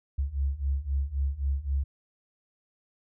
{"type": "beating tone pair", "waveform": "sine", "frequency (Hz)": [67, 70.8], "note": ["C2", "C#2"], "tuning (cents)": [42, 37], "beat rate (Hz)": 3.8, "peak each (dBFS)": [-30, -28], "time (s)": [0.18, 1.84], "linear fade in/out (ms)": 10, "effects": []}